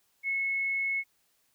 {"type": "tone", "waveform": "sine", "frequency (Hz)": 2189, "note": "C#7", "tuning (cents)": -22, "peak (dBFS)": -27, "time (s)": [0.23, 1.04], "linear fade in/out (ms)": 50, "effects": ["white hiss -71 dBFS RMS until 1.54 s"]}